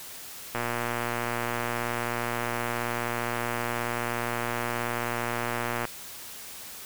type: click train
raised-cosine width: 0.5 ms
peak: -14 dBFS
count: 632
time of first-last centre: 0.55-5.853 s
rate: 119 Hz
effects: white hiss -42 dBFS RMS until 6.85 s